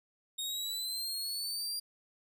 sawtooth exponential sweep, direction up, 3712 to 4793 Hz, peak -32 dBFS, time 0.38-1.8 s, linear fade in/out 10 ms, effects none

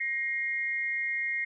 sine tone pair together, 1879.9 / 2132 Hz, A#6 / C7, +14 / +32 cents, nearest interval major second, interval 218 cents, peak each -32 / -30 dBFS, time 0-1.45 s, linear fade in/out 10 ms, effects none

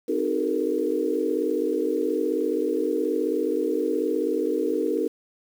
sine tone cluster, 261.1 / 309.8 / 374 / 429.8 / 468.7 Hz, C4 / D#4 / F#4 / A4 / A#4, -3 / -7 / +19 / -41 / +9 cents, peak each -32 / -27 / -29 / -28 / -27 dBFS, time 0.08-5.08 s, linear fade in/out 10 ms, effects 8-bit

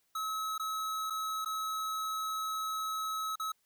square tone with dropouts, 1288 Hz, E6, 41 cents flat, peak -34 dBFS, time 0.15-3.52 s, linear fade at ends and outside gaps 5 ms, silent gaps 0.58-0.596 / 1.1-1.104 / 1.448-1.458 / 3.357-3.397 s, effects white hiss -75 dBFS RMS until 3.65 s

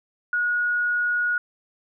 sine tone, 1450 Hz, F#6, 35 cents flat, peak -20 dBFS, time 0.33-1.38 s, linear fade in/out 2 ms, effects none

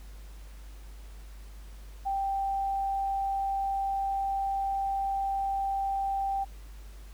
sine tone, 784 Hz, G5, in tune, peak -27 dBFS, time 2.05-6.45 s, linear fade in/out 20 ms, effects added 50 Hz sine -43 dBFS peak until 7.13 s + pink hiss -57 dBFS RMS until 7.13 s

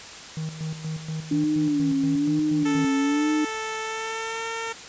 triangle tone with tremolo, 157.9 Hz, D#3, 26 cents sharp, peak -25 dBFS, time 0.37-2.85 s, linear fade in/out 2 ms, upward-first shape square, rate 4.2 Hz, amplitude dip 65%
sine tone with vibrato, 288.8 Hz, D4, 29 cents flat, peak -20 dBFS, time 1.31-3.45 s, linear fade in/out 5 ms, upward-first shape sine, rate 1.1 Hz, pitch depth 97 cents each way
10% pulse tone with pitch glide, 440 to 454.5 Hz, A4 to A#4, 0 to -44 cents, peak -20 dBFS, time 2.65-4.73 s, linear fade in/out 10 ms, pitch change +56 cents, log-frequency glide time 3.8-4.46 s
effects white hiss -40 dBFS RMS until 4.88 s + resampled to 16000 Hz

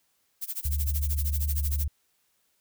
violet noise with tremolo, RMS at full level -31 dBFS, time 0.41-1.85 s, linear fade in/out 20 ms, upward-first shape sine, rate 13 Hz, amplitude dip 95%
sine tone, 72.8 Hz, D2, 15 cents flat, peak -25 dBFS, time 0.65-1.88 s, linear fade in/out 5 ms
effects white hiss -71 dBFS RMS until 2.6 s

